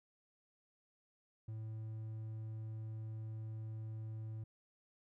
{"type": "tone", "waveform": "triangle", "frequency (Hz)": 110, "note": "A2", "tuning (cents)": 0, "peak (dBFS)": -40, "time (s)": [1.48, 4.44], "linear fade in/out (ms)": 5, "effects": []}